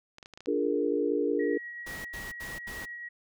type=clicks; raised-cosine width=0.2 ms; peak=-29 dBFS; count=7; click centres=0.184 / 0.228 / 0.259 / 0.337 / 0.375 / 0.406 / 0.459 s
type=chord; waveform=sine; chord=Bb dominant seventh; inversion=first; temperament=equal; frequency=293.7 / 349.2 / 415.3 / 466.2 Hz; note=D4 / F4 / Ab4 / Bb4; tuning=0 / 0 / 0 / 0 cents; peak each=-30 / -33 / -30 / -30 dBFS; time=0.47-1.58 s; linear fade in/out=10 ms
type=tone with tremolo; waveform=sine; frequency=1908 Hz; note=A#6; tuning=40 cents sharp; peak=-37 dBFS; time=1.39-3.09 s; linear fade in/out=10 ms; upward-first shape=sine; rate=8 Hz; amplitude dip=25%
type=noise bursts; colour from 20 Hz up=pink; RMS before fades=-43 dBFS; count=4; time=1.86-2.857 s; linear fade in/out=10 ms; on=190 ms; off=79 ms
effects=none